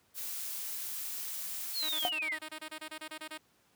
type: noise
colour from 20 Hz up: blue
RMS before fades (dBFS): -39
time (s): 0.14-2.11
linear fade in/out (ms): 50
type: linear sweep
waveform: sine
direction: down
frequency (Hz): 4435 to 1760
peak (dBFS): -32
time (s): 1.73-2.39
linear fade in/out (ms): 50
type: tone bursts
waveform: 5% pulse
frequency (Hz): 311.1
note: D#4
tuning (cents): 0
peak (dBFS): -29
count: 16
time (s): 1.82-3.379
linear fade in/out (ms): 10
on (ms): 74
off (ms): 25
type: tone with exponential decay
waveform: sine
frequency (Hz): 718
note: F5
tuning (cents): +48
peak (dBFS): -24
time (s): 2.05-2.13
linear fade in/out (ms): 0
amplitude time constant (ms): 16
effects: pink hiss -69 dBFS RMS until 3.75 s + high-pass 100 Hz 12 dB/octave